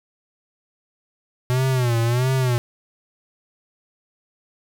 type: tone with vibrato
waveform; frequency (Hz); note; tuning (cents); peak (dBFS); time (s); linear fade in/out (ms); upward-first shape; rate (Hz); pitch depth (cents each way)
square; 123.5; B2; 0; -18; 1.5-2.58; 0; sine; 1.5; 120
effects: none